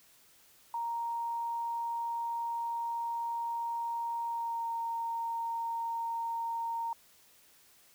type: tone with pitch glide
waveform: sine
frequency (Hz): 932.3 to 923.2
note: A#5 to A#5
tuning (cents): 0 to -17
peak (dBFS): -32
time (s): 0.74-6.93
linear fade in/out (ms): 2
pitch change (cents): -17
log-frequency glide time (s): 4.28-4.68
effects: white hiss -62 dBFS RMS until 7.94 s